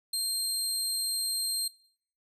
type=tone; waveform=25% pulse; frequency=4186 Hz; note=C8; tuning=in tune; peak=-24 dBFS; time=0.13-1.68 s; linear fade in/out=5 ms; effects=noise-tail reverb RT60 0.6 s tail -21 dB re dry